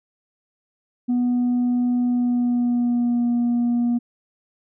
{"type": "tone with pitch glide", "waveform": "sine", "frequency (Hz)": [245.3, 239.3], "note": ["B3", "A#3"], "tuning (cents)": [-12, 46], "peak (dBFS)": -15, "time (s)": [1.08, 3.99], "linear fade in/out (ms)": 20, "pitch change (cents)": -42, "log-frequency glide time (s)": [2.04, 3.27], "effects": ["tanh soft clip ceiling -16 dBFS"]}